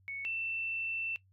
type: tone pair in turn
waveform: sine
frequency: 2215 / 2677 Hz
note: C#7 / E7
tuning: -2 / +26 cents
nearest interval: minor third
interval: 328 cents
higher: second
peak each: -37 / -33 dBFS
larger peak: second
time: 0.08-0.25 / 0.25-1.16 s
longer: second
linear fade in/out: 0 ms
effects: noise-tail reverb RT60 0.1 s tail -18 dB re dry + added 95 Hz sine -63 dBFS peak until 1.32 s